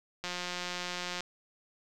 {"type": "click train", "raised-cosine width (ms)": 0.2, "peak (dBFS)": -19, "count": 173, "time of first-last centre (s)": [0.24, 1.206], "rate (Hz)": 178, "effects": []}